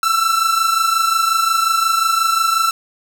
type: tone pair together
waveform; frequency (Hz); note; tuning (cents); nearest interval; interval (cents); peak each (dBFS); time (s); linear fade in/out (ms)
45% pulse; 1328 / 1353.6; E6 / E6; +12 / +45; unison; 33; -15 / -19; 0.03-2.71; 2
effects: none